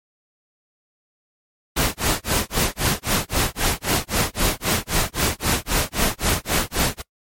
pink noise with tremolo, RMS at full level -18 dBFS, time 1.76-7.02 s, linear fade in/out 10 ms, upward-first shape sine, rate 3.8 Hz, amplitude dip 100%, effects noise-tail reverb RT60 0.1 s tail -23 dB re dry + MP3 64 kbps

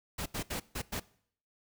pink noise bursts at uneven times, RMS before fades -36 dBFS, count 5, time 0.18-0.26 / 0.34-0.43 / 0.5-0.6 / 0.75-0.82 / 0.92-1 s, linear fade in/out 10 ms, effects noise-tail reverb RT60 0.6 s tail -21 dB re dry

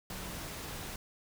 sine tone in noise, 185 Hz, F#3, in tune, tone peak -46 dBFS, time 0.1-0.34 s, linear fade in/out 2 ms, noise pink, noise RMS -42 dBFS, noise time 0.1-0.96 s, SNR -7 dB, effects none

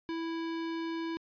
square tone, 329.6 Hz, E4, in tune, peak -34 dBFS, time 0.09-1.17 s, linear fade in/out 0 ms, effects resampled to 11025 Hz

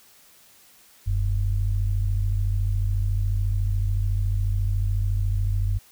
sine tone pair together, 43.34 / 97.3 Hz, F1 / G2, -12 / -12 cents, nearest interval octave + major second, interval 1400 cents, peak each -23 dBFS, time 1.06-5.79 s, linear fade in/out 20 ms, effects white hiss -54 dBFS RMS until 5.91 s

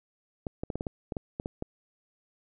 clicks, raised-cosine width 2 ms, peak -19 dBFS, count 11, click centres 0.468 / 0.635 / 0.702 / 0.756 / 0.809 / 0.868 / 1.122 / 1.168 / 1.399 / 1.459 / 1.624 s, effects none

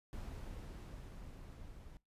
brown noise with level ramp, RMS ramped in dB -45 to -54 dBFS, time 0.13-1.97 s, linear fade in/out 0 ms, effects noise-tail reverb RT60 0.2 s tail -22 dB re dry + resampled to 32000 Hz

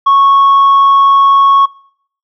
sine tone with tanh clipping, 1104 Hz, C#6, 7 cents flat, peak -5 dBFS, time 0.06-1.66 s, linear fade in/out 10 ms, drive 1 dB, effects noise-tail reverb RT60 0.6 s tail -22 dB re dry

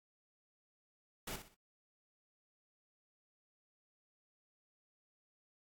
pink noise with echo, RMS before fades -43 dBFS, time 1.27-1.36 s, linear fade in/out 5 ms, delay 62 ms, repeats 3, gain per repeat -9 dB, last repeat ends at 1.546 s, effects AAC 64 kbps

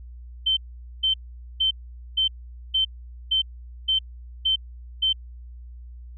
sine tone bursts, 3095 Hz, G7, 23 cents flat, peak -18 dBFS, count 9, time 0.46-5.13 s, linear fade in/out 10 ms, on 110 ms, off 460 ms, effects added 60 Hz sine -38 dBFS peak until 6.17 s

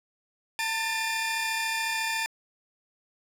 sawtooth tone cluster, 901 / 1768 / 2414 Hz, A5 / A6 / D7, +41 / +8 / +47 cents, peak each -28 dBFS, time 0.59-2.26 s, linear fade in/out 0 ms, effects low-pass 12000 Hz 12 dB/octave + 8-bit

